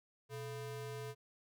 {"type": "ring-modulated tone", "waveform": "square", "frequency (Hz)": 278.7, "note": "C#4", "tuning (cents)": 9, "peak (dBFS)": -40, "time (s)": [0.29, 1.15], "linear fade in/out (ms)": 50, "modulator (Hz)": 155, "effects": []}